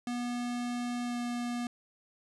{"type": "tone with pitch glide", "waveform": "square", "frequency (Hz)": [242.7, 241], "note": ["B3", "B3"], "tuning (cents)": [-30, -42], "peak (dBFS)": -33, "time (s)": [0.07, 1.67], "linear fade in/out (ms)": 2, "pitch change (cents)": -12, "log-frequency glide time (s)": [1.04, 1.17], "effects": ["resampled to 24000 Hz"]}